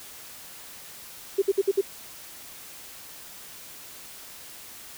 sine tone bursts, 392 Hz, G4, in tune, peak -17 dBFS, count 5, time 1.38-1.813 s, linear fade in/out 10 ms, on 41 ms, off 57 ms, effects white hiss -44 dBFS RMS until 4.97 s

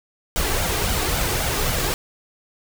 pink noise with flanger, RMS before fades -22 dBFS, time 0.36-1.94 s, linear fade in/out 0 ms, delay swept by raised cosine 1.3 to 2.6 ms, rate 3.7 Hz, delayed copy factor +0.55, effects none

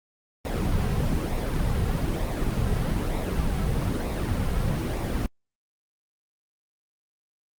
brown noise with flanger, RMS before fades -25 dBFS, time 0.45-5.26 s, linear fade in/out 0 ms, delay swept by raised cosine 0.64 to 3.44 ms, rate 1.1 Hz, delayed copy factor -0.5, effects Opus 32 kbps

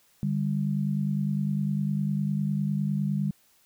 sine tone pair together, 148.93 / 198.8 Hz, D3 / G3, +25 / +25 cents, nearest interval perfect fourth, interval 500 cents, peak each -27 dBFS, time 0.23-3.31 s, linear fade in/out 0 ms, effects white hiss -63 dBFS RMS until 3.65 s

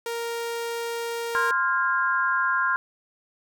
sawtooth tone, 466.2 Hz, A#4, in tune, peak -24 dBFS, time 0.06-1.51 s, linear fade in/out 2 ms
sine chord, F minor, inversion second, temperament equal with one note detuned, 1046.5 / 1396.9 / 1629.9 Hz, C6 / F6 / Ab6, 0 / 0 / -33 cents, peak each -25 / -24 / -26 dBFS, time 1.35-2.76 s, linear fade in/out 0 ms
effects none

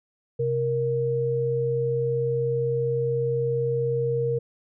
sine tone pair together, 130.81 / 467.9 Hz, C3 / A#4, 0 / +6 cents, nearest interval octave + minor seventh, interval 2206 cents, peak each -27 / -23 dBFS, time 0.39-4.39 s, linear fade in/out 10 ms, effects none

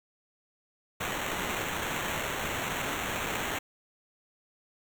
white noise with sample-and-hold, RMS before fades -33 dBFS, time 1-3.59 s, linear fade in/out 10 ms, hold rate 4900 Hz, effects none

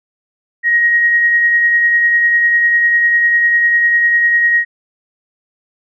sine tone with tremolo, 1885 Hz, A#6, 19 cents sharp, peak -7 dBFS, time 0.63-4.65 s, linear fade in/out 50 ms, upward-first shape triangle, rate 10 Hz, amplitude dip 35%, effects none

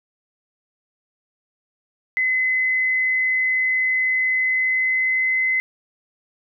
sine tone with pitch glide, 2034 to 2046 Hz, C7 to C7, -50 to -39 cents, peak -17 dBFS, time 2.17-5.6 s, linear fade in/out 0 ms, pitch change +11 cents, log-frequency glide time 4.42-5.43 s, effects none

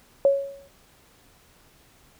sine tone with exponential decay, 554.4 Hz, C#5, in tune, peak -12 dBFS, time 0.25-0.68 s, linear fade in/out 1 ms, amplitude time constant 93 ms, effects pink hiss -57 dBFS RMS until 2.19 s

